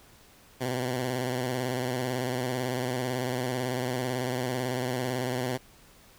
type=tone with vibrato; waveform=10% pulse; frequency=126.2 Hz; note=B2; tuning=38 cents sharp; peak=-20 dBFS; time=0.6-5.58 s; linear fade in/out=20 ms; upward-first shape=square; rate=18 Hz; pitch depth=50 cents each way; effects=pink hiss -56 dBFS RMS until 6.18 s